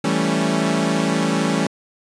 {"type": "chord", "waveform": "sawtooth", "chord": "A dominant seventh", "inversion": "second", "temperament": "equal", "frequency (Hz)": [164.81, 196, 220, 277.2], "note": ["E3", "G3", "A3", "C#4"], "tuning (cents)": [0, 0, 0, 0], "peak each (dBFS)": -19, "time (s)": [0.04, 1.67], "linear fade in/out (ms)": 5, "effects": ["resampled to 22050 Hz"]}